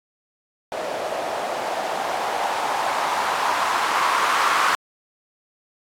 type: noise with low-pass filter sweep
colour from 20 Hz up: violet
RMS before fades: -23 dBFS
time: 0.72-4.75 s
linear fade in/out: 0 ms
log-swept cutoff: 600 to 1200 Hz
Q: 3.1
effects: AAC 64 kbps